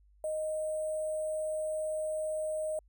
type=tone with sample-and-hold; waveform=sine; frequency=622.3 Hz; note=D#5; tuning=in tune; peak=-31 dBFS; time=0.24-2.79 s; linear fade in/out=2 ms; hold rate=8820 Hz; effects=added 50 Hz sine -60 dBFS peak until 2.88 s